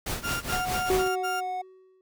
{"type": "noise with tremolo", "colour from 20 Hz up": "pink", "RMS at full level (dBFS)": -29, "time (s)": [0.06, 1.08], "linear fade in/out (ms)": 5, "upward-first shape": "triangle", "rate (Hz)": 4.8, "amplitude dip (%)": 85}
{"type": "tone bursts", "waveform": "35% pulse", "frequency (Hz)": 1396.9, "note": "F6", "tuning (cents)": 0, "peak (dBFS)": -28, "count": 5, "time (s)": [0.23, 1.41], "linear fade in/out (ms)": 20, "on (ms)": 180, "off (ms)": 70}
{"type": "tone", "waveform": "triangle", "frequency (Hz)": 734, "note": "F#5", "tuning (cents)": -14, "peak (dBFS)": -27, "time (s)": [0.52, 1.62], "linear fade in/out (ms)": 10}
{"type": "tone with exponential decay", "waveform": "triangle", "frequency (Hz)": 375.1, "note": "F#4", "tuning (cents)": 24, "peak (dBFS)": -18, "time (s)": [0.9, 2.01], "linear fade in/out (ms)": 1, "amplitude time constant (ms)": 240}
{"effects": []}